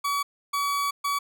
40% pulse tone bursts at uneven times, 1137 Hz, C#6, 44 cents sharp, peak -23 dBFS, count 3, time 0.04-0.23 / 0.53-0.91 / 1.04-1.19 s, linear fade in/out 10 ms, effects none

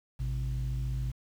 sine tone pair together, 54.72 / 128.5 Hz, A1 / C3, -9 / -31 cents, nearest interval octave + minor third, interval 1478 cents, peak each -30 / -31 dBFS, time 0.19-1.12 s, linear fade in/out 20 ms, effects tanh soft clip ceiling -26 dBFS + 9-bit

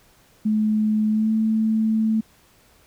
sine tone with pitch glide, 214.8 to 219.9 Hz, A3 to A3, -41 to -1 cents, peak -17 dBFS, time 0.45-2.21 s, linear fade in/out 10 ms, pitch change +40 cents, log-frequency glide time 1.1-1.31 s, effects pink hiss -56 dBFS RMS until 2.86 s

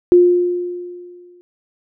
sine tone with exponential decay, 354.1 Hz, F4, 24 cents sharp, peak -4 dBFS, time 0.12-1.41 s, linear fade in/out 0 ms, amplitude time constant 280 ms, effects none

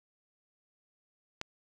click, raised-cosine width 0.2 ms, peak -18 dBFS, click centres 1.414 s, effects none

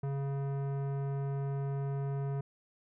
sine tone with tanh clipping, 138.59 Hz, C#3, in tune, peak -34 dBFS, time 0.03-2.41 s, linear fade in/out 5 ms, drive 16 dB, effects none

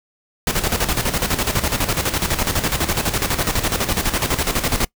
pink noise with tremolo, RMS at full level -18 dBFS, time 0.47-4.85 s, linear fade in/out 2 ms, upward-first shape square, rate 12 Hz, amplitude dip 65%, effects noise-tail reverb RT60 0.1 s tail -24 dB re dry

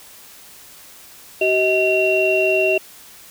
sine tone cluster, 380.9 / 634 / 2742 Hz, G4 / D#5 / F7, -50 / +32 / -32 cents, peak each -18 dBFS, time 1.41-2.78 s, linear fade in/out 5 ms, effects tanh soft clip ceiling -5 dBFS + white hiss -43 dBFS RMS until 3.3 s

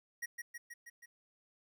square tone with echo, 1897 Hz, A#6, 30 cents sharp, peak -38 dBFS, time 0.22-0.26 s, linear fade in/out 10 ms, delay 160 ms, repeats 5, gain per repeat -3 dB, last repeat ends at 1.06 s, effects 13-bit

